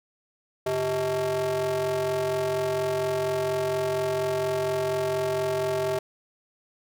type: ring-modulated tone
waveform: square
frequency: 123.47 Hz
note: B2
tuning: in tune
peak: -22 dBFS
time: 0.66-5.99 s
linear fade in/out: 5 ms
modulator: 516 Hz
effects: none